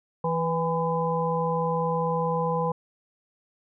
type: harmonic tone with a mistuned harmonic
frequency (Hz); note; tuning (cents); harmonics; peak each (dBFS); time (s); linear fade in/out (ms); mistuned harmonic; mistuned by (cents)
164.81; E3; 0; 1 / 3 / 5 / 6; -28 / -27 / -31 / -29; 0.24-2.72; 5; 6; +35
effects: none